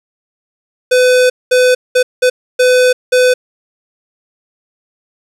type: tone bursts at uneven times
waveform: square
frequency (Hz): 503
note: B4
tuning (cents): +32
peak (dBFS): -7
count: 6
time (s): 0.91-1.3 / 1.51-1.75 / 1.95-2.03 / 2.22-2.3 / 2.59-2.93 / 3.12-3.34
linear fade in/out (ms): 10
effects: low-pass 10000 Hz 12 dB/octave + 7-bit